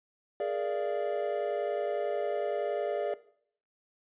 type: chord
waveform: triangle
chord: Bb dominant seventh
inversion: third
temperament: equal with one note detuned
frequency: 415.3 / 466.2 / 587.3 / 686.5 Hz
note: Ab4 / Bb4 / D5 / F5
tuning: 0 / 0 / 0 / -30 cents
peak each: -32 / -35 / -30 / -35 dBFS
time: 0.4-3.14 s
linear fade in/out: 2 ms
effects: noise-tail reverb RT60 0.6 s tail -17 dB re dry + resampled to 8000 Hz